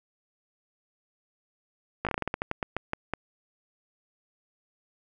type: slowing click train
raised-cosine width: 0.5 ms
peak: -13 dBFS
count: 15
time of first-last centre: 2.05-3.136 s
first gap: 17 ms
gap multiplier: 1.21
effects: none